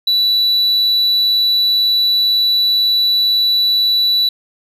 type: tone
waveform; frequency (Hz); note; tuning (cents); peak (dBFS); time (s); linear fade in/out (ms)
sine; 3951; B7; 0; -8; 0.07-4.29; 5
effects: tanh soft clip ceiling -10 dBFS + 8-bit